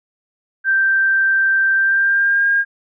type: tone with pitch glide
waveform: sine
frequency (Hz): 1568 to 1616.7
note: G6 to G#6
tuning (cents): 0 to -47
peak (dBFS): -12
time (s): 0.64-2.65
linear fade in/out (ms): 50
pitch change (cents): +53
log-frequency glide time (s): 1.74-2.48
effects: none